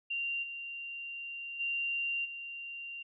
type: tone with level steps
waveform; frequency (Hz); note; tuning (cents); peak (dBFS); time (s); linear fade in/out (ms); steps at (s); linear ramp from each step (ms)
sine; 2772; F7; -14; -32 / -39 / -31 / -40; 0.1-3.03; 10; 0.42 / 1.59 / 2.24; 20
effects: none